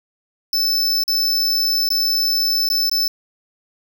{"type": "tone with dropouts", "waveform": "square", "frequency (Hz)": 5274, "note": "E8", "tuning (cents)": 0, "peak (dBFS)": -16, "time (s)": [0.53, 3.08], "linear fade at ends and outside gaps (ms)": 2, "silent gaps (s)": [[1.037, 1.079], [1.89, 1.903], [2.689, 2.7], [2.896, 2.914]], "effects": []}